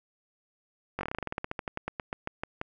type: slowing click train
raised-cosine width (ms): 0.5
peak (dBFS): -17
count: 23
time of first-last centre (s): 0.99-2.614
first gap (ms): 20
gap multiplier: 1.11
effects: none